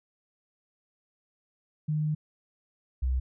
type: tone pair in turn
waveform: sine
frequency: 152.7 / 63.98 Hz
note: D#3 / C2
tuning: -32 / -38 cents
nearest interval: octave + minor third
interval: 1506 cents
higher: first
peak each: -25 / -24 dBFS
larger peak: second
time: 1.88-2.15 / 3.02-3.2 s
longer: first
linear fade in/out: 10 ms
effects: none